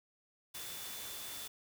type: tone in noise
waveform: sine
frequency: 3497 Hz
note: A7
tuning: 11 cents flat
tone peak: -51 dBFS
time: 0.54-1.48 s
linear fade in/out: 10 ms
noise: white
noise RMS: -45 dBFS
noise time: 0.54-1.48 s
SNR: -9 dB
effects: none

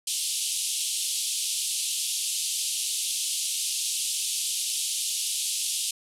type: band-pass noise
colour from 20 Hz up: white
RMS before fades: -29 dBFS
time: 0.07-5.91 s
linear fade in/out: 5 ms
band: 2800 to 11000 Hz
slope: 48 dB/octave
effects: none

